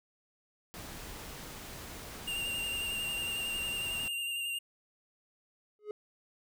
pink noise, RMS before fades -45 dBFS, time 0.74-4.08 s, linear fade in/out 0 ms
clicks, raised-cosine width 5 ms, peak -37 dBFS, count 2, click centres 0.921 / 1.9 s
square tone with vibrato, 2794 Hz, F7, in tune, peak -34 dBFS, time 2.27-4.59 s, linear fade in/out 10 ms, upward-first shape square, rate 11 Hz, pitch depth 19 cents each way
triangle tone with exponential growth, 420.3 Hz, G#4, 21 cents sharp, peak -30 dBFS, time 5.79-5.91 s, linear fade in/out 1 ms, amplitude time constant 26 ms
effects none

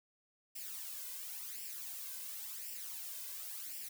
blue noise with flanger, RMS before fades -45 dBFS, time 0.55-3.89 s, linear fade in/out 10 ms, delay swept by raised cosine 0.38 to 1.98 ms, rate 0.93 Hz, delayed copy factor +0.65, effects none

